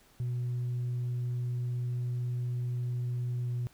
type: tone with pitch glide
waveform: sine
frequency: 122.7 to 121.92 Hz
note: B2 to B2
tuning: -11 to -22 cents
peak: -28 dBFS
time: 0.2-3.67 s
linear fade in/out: 0 ms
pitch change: -11 cents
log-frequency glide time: 3.41-3.51 s
effects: tanh soft clip ceiling -28 dBFS + pink hiss -62 dBFS RMS until 3.73 s